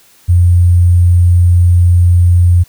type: tone with sample-and-hold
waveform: sine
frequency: 88 Hz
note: F2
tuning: 14 cents sharp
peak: -4 dBFS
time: 0.28-2.64 s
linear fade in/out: 20 ms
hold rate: 8820 Hz
effects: white hiss -46 dBFS RMS until 2.68 s